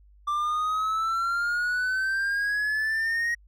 triangle exponential sweep, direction up, 1174.7 to 1890 Hz, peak -22 dBFS, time 0.27-3.35 s, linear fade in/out 10 ms, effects added 50 Hz sine -52 dBFS peak until 3.47 s

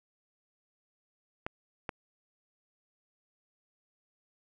clicks, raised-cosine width 0.5 ms, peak -19 dBFS, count 2, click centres 1.465 / 1.892 s, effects none

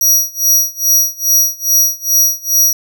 sawtooth tone with tremolo, 5760 Hz, F#8, 47 cents flat, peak -4 dBFS, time 0.01-2.73 s, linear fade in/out 2 ms, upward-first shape sine, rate 2.4 Hz, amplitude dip 95%, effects none

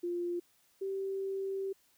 sine tone pair in turn, 349.2 / 388.1 Hz, F4 / G4, 0 / -17 cents, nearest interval major second, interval 183 cents, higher second, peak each -32 / -33 dBFS, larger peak first, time 0.03-0.4 / 0.81-1.73 s, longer second, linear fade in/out 10 ms, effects white hiss -69 dBFS RMS until 1.97 s

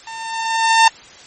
sawtooth tone with level ramp, 903 Hz, A5, 45 cents sharp, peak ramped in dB -26 to -3 dBFS, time 0.07-0.88 s, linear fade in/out 2 ms, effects white hiss -41 dBFS RMS until 1.26 s + MP3 32 kbps

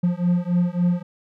triangle beating tone pair, 174.61 / 178.21 Hz, F3 / F3, 0 / +35 cents, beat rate 3.6 Hz, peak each -19 dBFS, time 0.03-1.03 s, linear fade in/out 10 ms, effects none

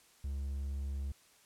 triangle tone, 69.3 Hz, C#2, in tune, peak -33 dBFS, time 0.24-1.12 s, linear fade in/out 5 ms, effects white hiss -64 dBFS RMS until 1.45 s + low-pass 11000 Hz 12 dB/octave

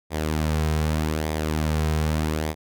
sawtooth tone with flanger, 77.6 Hz, D#2, 4 cents flat, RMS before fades -24 dBFS, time 0.1-2.55 s, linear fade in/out 50 ms, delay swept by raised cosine 0.7 to 3.5 ms, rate 0.83 Hz, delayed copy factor -0.5, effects none

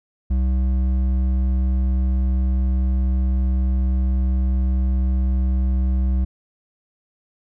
triangle tone with hard clipping, 64.1 Hz, C2, 35 cents flat, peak -18 dBFS, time 0.3-6.25 s, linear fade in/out 10 ms, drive 11 dB, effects none

